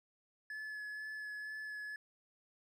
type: tone with vibrato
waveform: triangle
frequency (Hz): 1714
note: A6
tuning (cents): -46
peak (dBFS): -40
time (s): 0.5-1.96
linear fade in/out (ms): 2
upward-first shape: sine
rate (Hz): 2.1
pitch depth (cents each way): 14
effects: none